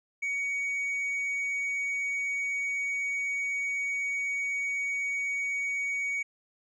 sine tone with tanh clipping, 2246 Hz, C#7, 22 cents sharp, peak -29 dBFS, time 0.22-6.23 s, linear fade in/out 10 ms, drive 3 dB, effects none

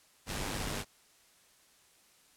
pink noise with amplitude modulation, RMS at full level -34 dBFS, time 0.26-0.85 s, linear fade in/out 50 ms, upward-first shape sine, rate 99.8 Hz, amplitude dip 55%, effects white hiss -64 dBFS RMS until 2.36 s + low-pass 11000 Hz 12 dB/octave

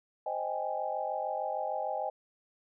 sine chord, Ab major seventh, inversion first, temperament equal, 523.3 / 622.3 / 784 / 830.6 Hz, C5 / Eb5 / G5 / Ab5, 0 / 0 / 0 / 0 cents, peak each -39 / -36 / -36 / -37 dBFS, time 0.26-2.1 s, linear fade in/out 5 ms, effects none

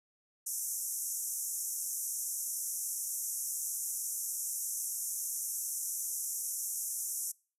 white band-pass noise, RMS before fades -37 dBFS, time 0.46-7.32 s, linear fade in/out 10 ms, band 5700 to 13000 Hz, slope 96 dB/octave, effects noise-tail reverb RT60 0.4 s tail -25 dB re dry

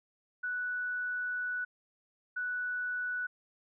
sine tone bursts at uneven times, 1480 Hz, F#6, in tune, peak -32 dBFS, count 2, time 0.43-1.65 / 2.36-3.27 s, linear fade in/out 10 ms, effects none

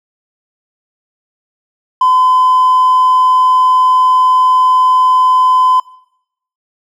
triangle tone, 1018 Hz, C6, 48 cents flat, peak -3 dBFS, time 2.01-5.8 s, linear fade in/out 5 ms, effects noise-tail reverb RT60 0.8 s tail -24 dB re dry + tanh soft clip ceiling -2 dBFS

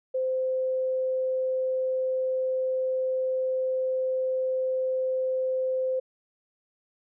sine tone, 518 Hz, C5, 17 cents flat, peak -24 dBFS, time 0.14-6 s, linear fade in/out 10 ms, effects none

